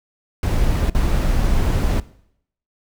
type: noise with dropouts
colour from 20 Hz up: brown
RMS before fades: -17 dBFS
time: 0.43-2 s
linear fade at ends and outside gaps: 2 ms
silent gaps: 0.899-0.948 s
effects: noise-tail reverb RT60 0.7 s tail -19 dB re dry